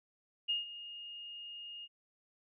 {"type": "tone with ADSR envelope", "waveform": "sine", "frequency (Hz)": 2845, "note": "F7", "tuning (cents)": 31, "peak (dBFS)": -29, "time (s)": [0.48, 1.88], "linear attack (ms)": 19, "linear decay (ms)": 150, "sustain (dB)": -15, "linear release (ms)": 40, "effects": []}